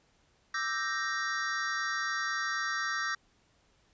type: chord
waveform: square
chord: E half-diminished seventh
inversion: third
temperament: equal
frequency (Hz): 1174.7 / 1318.5 / 1568 / 1864.7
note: D6 / E6 / G6 / Bb6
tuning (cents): 0 / 0 / 0 / 0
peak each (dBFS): -40 / -38 / -36 / -35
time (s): 0.54-3.15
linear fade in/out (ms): 5
effects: pink hiss -68 dBFS RMS until 3.93 s + resampled to 16000 Hz